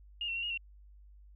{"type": "tone with pitch steps", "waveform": "sine", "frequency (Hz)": [2840, 2715, 2747, 2864, 2729], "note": ["F7", "F7", "F7", "F7", "F7"], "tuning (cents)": [28, -50, -29, 43, -41], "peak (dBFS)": -33, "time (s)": [0.21, 0.575], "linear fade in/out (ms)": 2, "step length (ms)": 73, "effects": ["added 50 Hz sine -53 dBFS peak until 1.35 s"]}